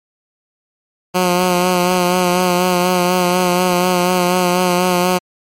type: tone with vibrato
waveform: 10% pulse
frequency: 179.9 Hz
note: F#3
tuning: 48 cents flat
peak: -4 dBFS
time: 1.14-5.19 s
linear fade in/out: 20 ms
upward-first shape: sine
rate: 4.1 Hz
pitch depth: 30 cents each way
effects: MP3 64 kbps